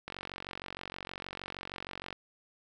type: click train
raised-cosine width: 0.3 ms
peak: -23 dBFS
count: 96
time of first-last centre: 0.08-2.127 s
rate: 46.4 Hz
effects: none